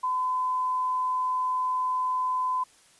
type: tone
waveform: sine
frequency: 1015 Hz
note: B5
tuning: 47 cents sharp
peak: -24 dBFS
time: 0.03-2.64 s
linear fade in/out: 10 ms
effects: white hiss -58 dBFS RMS until 2.99 s + resampled to 24000 Hz